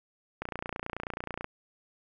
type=click train; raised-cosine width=0.5 ms; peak=-19 dBFS; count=31; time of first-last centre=0.42-1.444 s; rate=29.3 Hz; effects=none